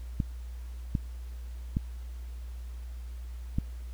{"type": "clicks", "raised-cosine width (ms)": 5, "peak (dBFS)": -15, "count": 4, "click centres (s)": [0.202, 0.952, 1.769, 3.585], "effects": ["added 60 Hz sine -37 dBFS peak until 3.93 s", "pink hiss -59 dBFS RMS until 3.93 s"]}